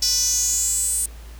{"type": "tone with high-pass filter sweep", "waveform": "sawtooth", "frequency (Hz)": 493.9, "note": "B4", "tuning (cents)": 0, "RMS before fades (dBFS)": -21, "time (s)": [0.02, 1.06], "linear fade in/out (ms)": 5, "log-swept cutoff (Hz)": [5300, 9000], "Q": 7.5, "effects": ["added 56 Hz sine -36 dBFS peak until 1.39 s", "pink hiss -48 dBFS RMS until 1.39 s"]}